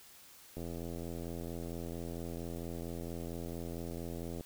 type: click train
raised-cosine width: 2 ms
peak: -29 dBFS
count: 325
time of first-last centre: 0.57-4.409 s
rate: 84.4 Hz
effects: white hiss -57 dBFS RMS until 4.45 s